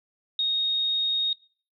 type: tone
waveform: sine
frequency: 3729 Hz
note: A#7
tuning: in tune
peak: -22 dBFS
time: 0.39-1.33 s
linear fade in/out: 2 ms
effects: noise-tail reverb RT60 0.5 s tail -25 dB re dry